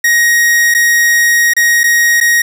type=tone with dropouts; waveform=45% pulse; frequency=1882 Hz; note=A#6; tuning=16 cents sharp; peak=-7 dBFS; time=0.04-2.42 s; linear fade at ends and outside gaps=5 ms; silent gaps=0.741-0.747 / 1.536-1.565 / 1.834-1.839 / 2.203-2.21 s; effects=none